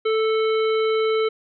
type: harmonic tone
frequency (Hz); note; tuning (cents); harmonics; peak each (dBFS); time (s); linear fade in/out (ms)
440; A4; 0; 1 / 3 / 5 / 7 / 9; -18 / -28 / -32 / -35 / -37; 0.05-1.29; 10
effects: none